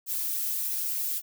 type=noise with flanger; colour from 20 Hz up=violet; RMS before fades=-30 dBFS; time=0.06-1.22 s; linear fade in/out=50 ms; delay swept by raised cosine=1.3 to 6.4 ms; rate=3.1 Hz; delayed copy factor=-0.95; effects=none